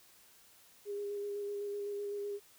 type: tone with vibrato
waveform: sine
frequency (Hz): 407.5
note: G#4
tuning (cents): -33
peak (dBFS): -36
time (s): 0.85-2.4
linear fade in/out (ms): 50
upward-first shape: square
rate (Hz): 7.9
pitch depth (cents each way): 13
effects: white hiss -62 dBFS RMS until 2.58 s